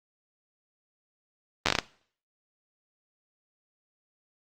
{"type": "slowing click train", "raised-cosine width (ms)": 0.2, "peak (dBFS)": -4, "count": 7, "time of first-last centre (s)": [1.66, 1.787], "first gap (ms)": 11, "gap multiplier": 1.26, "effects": ["noise-tail reverb RT60 0.5 s tail -19 dB re dry", "Opus 24 kbps"]}